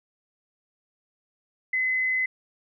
sine tone, 2033 Hz, B6, 50 cents sharp, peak -22 dBFS, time 1.73-2.26 s, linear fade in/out 5 ms, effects none

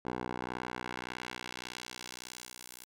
10% pulse tone with band-pass filter sweep, 61.74 Hz, B1, in tune, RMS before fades -42 dBFS, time 0.05-2.85 s, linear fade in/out 5 ms, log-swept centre 650 to 12000 Hz, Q 0.78, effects none

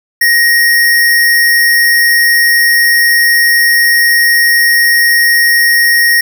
sine tone with sample-and-hold, 1879 Hz, A#6, 13 cents sharp, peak -5 dBFS, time 0.21-6.21 s, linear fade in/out 5 ms, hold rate 7350 Hz, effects none

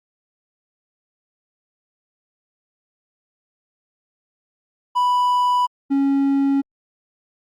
triangle tone pair in turn, 987.8 / 276.1 Hz, B5 / C#4, 0 / -7 cents, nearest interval octave + minor seventh, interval 2207 cents, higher first, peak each -13 dBFS, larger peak neither, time 4.95-5.67 / 5.9-6.62 s, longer neither, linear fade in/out 20 ms, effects Opus 48 kbps

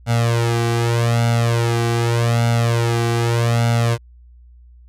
sawtooth tone with flanger, 117.1 Hz, A#2, 8 cents sharp, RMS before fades -17 dBFS, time 0.06-3.98 s, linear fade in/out 50 ms, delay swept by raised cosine 1.4 to 2.6 ms, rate 0.83 Hz, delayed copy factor +1, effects added 60 Hz sine -42 dBFS peak until 4.88 s + low-pass 11000 Hz 12 dB/octave

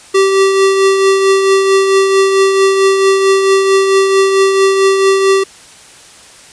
square tone with tremolo, 388.1 Hz, G4, 17 cents flat, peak -6 dBFS, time 0.14-5.44 s, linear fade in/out 10 ms, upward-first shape triangle, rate 4.5 Hz, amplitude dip 45%, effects white hiss -38 dBFS RMS until 6.52 s + resampled to 22050 Hz

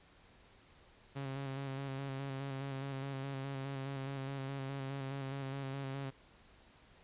sawtooth tone with vibrato, 136.2 Hz, C#3, 30 cents flat, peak -35 dBFS, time 1.15-6.11 s, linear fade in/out 20 ms, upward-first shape square, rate 4.8 Hz, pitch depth 26 cents each way, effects pink hiss -63 dBFS RMS until 7.03 s + resampled to 8000 Hz

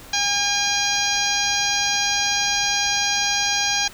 harmonic tone, 811 Hz, G#5, 41 cents flat, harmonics 1 / 2 / 3 / 4 / 5 / 6 / 7 / 8, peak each -27 / -27 / -27 / -27 / -27 / -27 / -27 / -27 dBFS, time 0.13-3.88 s, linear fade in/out 5 ms, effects pink hiss -42 dBFS RMS until 3.93 s

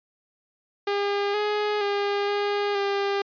sawtooth tone with pitch steps, 404.2 / 418.7 / 404.8 / 408.1 / 399.4 Hz, G#4 / G#4 / G#4 / G#4 / G4, -47 / +14 / -44 / -30 / +32 cents, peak -19 dBFS, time 0.87-3.22 s, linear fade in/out 5 ms, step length 470 ms, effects resampled to 11025 Hz

